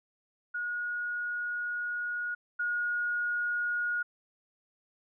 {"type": "tone pair in turn", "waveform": "sine", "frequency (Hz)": [1446, 1440.7], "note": ["F#6", "F#6"], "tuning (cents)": [-40, -47], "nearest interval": "unison", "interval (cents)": 7, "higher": "first", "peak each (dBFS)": [-31, -28], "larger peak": "second", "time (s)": [[0.54, 2.35], [2.59, 4.03]], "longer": "first", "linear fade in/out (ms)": 10, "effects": []}